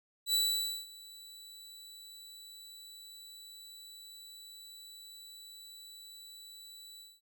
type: tone with ADSR envelope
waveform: sawtooth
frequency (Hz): 3951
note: B7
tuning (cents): 0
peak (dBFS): -23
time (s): 0.26-7.21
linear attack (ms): 78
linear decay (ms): 520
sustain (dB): -23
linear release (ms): 210
effects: none